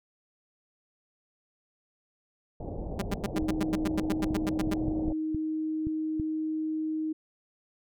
pink low-pass noise, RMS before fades -36 dBFS, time 2.6-5.13 s, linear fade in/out 5 ms, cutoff 760 Hz, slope 48 dB/octave
sawtooth tone bursts, 199.8 Hz, G3, 33 cents sharp, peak -23 dBFS, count 15, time 2.99-4.74 s, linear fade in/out 5 ms, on 28 ms, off 95 ms
sine tone, 313.2 Hz, D#4, 11 cents sharp, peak -28 dBFS, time 3.34-7.13 s, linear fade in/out 10 ms
clicks, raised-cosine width 5 ms, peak -22 dBFS, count 8, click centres 3.425 / 4.309 / 4.674 / 4.882 / 5.081 / 5.347 / 5.87 / 6.198 s
effects none

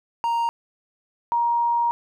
triangle / sine tone pair in turn, 932.3 / 942.6 Hz, A#5 / A#5, 0 / +19 cents, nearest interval unison, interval 19 cents, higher second, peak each -18 dBFS, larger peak neither, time 0.24-0.49 / 1.32-1.91 s, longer second, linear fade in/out 0 ms, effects none

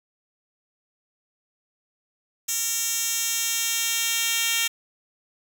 10% pulse tone with high-pass filter sweep, 460 Hz, A#4, 23 cents flat, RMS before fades -25 dBFS, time 2.48-4.68 s, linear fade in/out 10 ms, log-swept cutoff 6000 to 3400 Hz, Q 1.3, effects none

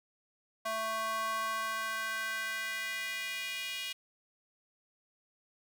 square tone with high-pass filter sweep, 221.4 Hz, A3, 11 cents sharp, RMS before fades -36 dBFS, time 0.65-3.93 s, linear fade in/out 10 ms, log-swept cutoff 850 to 2800 Hz, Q 3, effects none

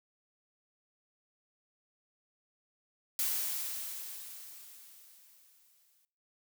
blue noise with exponential decay, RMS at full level -31 dBFS, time 3.19-6.05 s, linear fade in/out 0 ms, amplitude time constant 620 ms, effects noise-tail reverb RT60 0.5 s tail -21 dB re dry

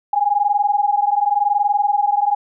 sine tone pair together, 810.1 / 831 Hz, G#5 / G#5, -43 / +1 cents, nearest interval unison, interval 44 cents, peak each -17 dBFS, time 0.13-2.35 s, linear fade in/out 5 ms, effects none

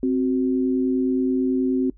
sine tone pair together, 261.6 / 371 Hz, C4 / F#4, 0 / +5 cents, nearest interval tritone, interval 605 cents, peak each -19 / -24 dBFS, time 0.03-1.9 s, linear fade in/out 2 ms, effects noise-tail reverb RT60 0.1 s tail -21 dB re dry + added 47 Hz sine -46 dBFS peak until 1.97 s

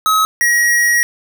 square tone pair in turn, 1279 / 1900.4 Hz, D#6 / A#6, +47 / +33 cents, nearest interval perfect fifth, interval 686 cents, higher second, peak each -11 dBFS, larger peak neither, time 0.06-0.25 / 0.41-1.03 s, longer second, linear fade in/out 0 ms, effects 7-bit

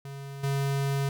square tone with level steps, 138.59 Hz, C#3, in tune, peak -38 / -26 dBFS, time 0.05-1.09 s, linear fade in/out 2 ms, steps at 0.43 s, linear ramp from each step 10 ms, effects none

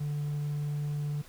triangle tone, 146.83 Hz, D3, in tune, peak -27 dBFS, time 0-1.22 s, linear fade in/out 10 ms, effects tanh soft clip ceiling -24 dBFS + pink hiss -54 dBFS RMS until 1.28 s

